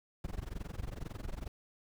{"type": "noise with amplitude modulation", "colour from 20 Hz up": "brown", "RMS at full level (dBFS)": -37, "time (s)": [0.24, 1.48], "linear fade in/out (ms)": 2, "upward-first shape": "sine", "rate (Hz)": 22.1, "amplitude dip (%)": 95, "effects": []}